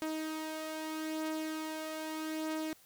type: beating tone pair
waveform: sawtooth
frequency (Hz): 313.8 / 314.6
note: D#4 / D#4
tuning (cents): +15 / +19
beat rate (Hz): 0.8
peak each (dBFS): -33 / -40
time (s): 0.02-2.73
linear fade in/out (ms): 0
effects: white hiss -62 dBFS RMS until 2.85 s